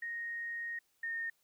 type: tone pair in turn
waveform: sine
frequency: 1864.7 / 1835.8 Hz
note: A#6 / A#6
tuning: 0 / -27 cents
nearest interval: unison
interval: 27 cents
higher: first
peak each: -37 / -35 dBFS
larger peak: second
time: 0.02-0.79 / 1.03-1.3 s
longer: first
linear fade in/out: 5 ms
effects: white hiss -75 dBFS RMS until 1.43 s